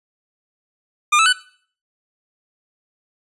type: tone with pitch steps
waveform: 25% pulse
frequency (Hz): 1206 / 1311 / 1494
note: D6 / E6 / F#6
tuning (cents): +46 / -10 / +16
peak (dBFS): -8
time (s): 1.12-1.33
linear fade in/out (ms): 10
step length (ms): 70
effects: noise-tail reverb RT60 0.5 s tail -20 dB re dry + resampled to 24000 Hz